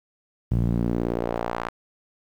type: tone with band-pass filter sweep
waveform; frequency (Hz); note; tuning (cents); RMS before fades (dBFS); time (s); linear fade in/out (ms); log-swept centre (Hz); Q
sawtooth; 58.27; A#1; 0; -25; 0.51-1.69; 5; 120 to 1200; 1.4
effects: 9-bit